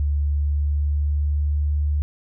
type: tone with pitch glide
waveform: sine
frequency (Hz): 72.5 to 73.68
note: D2 to D2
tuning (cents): -22 to +6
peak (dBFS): -18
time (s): 0-2.02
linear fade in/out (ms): 0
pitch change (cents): +28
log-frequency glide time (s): 0.14-1.74
effects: none